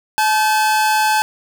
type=tone pair together; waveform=45% pulse; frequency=861 / 1545.7 Hz; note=A5 / G6; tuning=-38 / -25 cents; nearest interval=minor seventh; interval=1013 cents; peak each=-14 / -20 dBFS; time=0.18-1.22 s; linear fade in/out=0 ms; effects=none